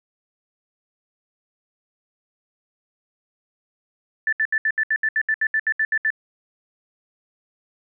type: tone bursts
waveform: sine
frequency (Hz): 1760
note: A6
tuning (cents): 0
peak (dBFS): -17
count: 15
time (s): 4.27-6.104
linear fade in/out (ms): 2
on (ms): 56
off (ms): 71
effects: none